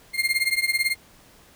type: tone with tremolo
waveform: 35% pulse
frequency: 2118 Hz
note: C7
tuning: 21 cents sharp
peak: -15 dBFS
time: 0.13-0.96 s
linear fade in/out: 50 ms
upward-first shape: triangle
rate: 18 Hz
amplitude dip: 95%
effects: pink hiss -53 dBFS RMS until 1.55 s